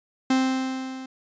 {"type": "tone with level ramp", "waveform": "45% pulse", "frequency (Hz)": 261.6, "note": "C4", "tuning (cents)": 0, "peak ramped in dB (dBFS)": [-17, -35], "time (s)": [0.3, 1.06], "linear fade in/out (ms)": 5, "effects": ["resampled to 16000 Hz"]}